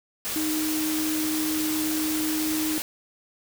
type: tone in noise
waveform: sine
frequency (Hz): 311.1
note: D#4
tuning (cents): 0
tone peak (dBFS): -25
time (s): 0.36-2.78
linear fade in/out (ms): 0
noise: white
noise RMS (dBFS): -30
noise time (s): 0.25-2.82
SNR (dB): +2
effects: none